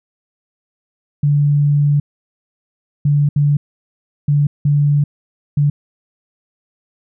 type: tone bursts at uneven times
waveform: sine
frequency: 145.1 Hz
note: D3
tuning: 21 cents flat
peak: -10 dBFS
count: 6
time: 1.23-2 / 3.05-3.29 / 3.36-3.57 / 4.28-4.47 / 4.65-5.04 / 5.57-5.7 s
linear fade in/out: 5 ms
effects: none